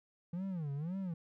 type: tone with vibrato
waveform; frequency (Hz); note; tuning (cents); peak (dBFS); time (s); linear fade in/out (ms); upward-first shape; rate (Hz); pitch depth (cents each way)
triangle; 164.7; E3; -1; -34; 0.33-1.14; 5; sine; 1.9; 290
effects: none